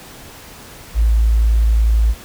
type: tone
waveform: sine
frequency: 55.5 Hz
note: A1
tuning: 16 cents sharp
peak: -10 dBFS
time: 0.94-2.15 s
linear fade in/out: 50 ms
effects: pink hiss -38 dBFS RMS until 2.24 s